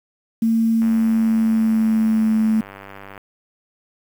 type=tone with pitch glide; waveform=sine; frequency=226.2 to 219.5 Hz; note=A3 to A3; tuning=+48 to -4 cents; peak=-14 dBFS; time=0.42-2.61 s; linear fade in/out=5 ms; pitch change=-52 cents; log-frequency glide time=0.74-2.33 s
type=click train; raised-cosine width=0.5 ms; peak=-22 dBFS; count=233; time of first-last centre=0.82-3.178 s; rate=98.4 Hz
effects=7-bit